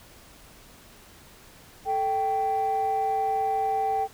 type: tone pair together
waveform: sine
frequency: 440 / 780.2 Hz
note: A4 / G5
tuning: 0 / -8 cents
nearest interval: minor seventh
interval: 992 cents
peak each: -29 / -22 dBFS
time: 1.85-4.08 s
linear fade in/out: 50 ms
effects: tanh soft clip ceiling -19 dBFS + pink hiss -51 dBFS RMS until 4.13 s